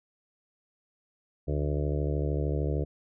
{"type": "harmonic tone", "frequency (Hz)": 73.2, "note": "D2", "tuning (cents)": -5, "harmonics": [1, 2, 4, 5, 6, 7, 8, 9], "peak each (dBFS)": [-29, -31, -37, -37, -37, -39, -42, -44], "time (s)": [1.47, 2.85], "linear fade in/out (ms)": 20, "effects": []}